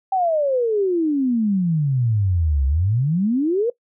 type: exponential two-way sweep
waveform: sine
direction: down then up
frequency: 784 to 65.41 to 496.4 Hz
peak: -16 dBFS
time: 0.12-3.7 s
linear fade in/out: 5 ms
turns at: 2.66 s
effects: noise-tail reverb RT60 0.1 s tail -20 dB re dry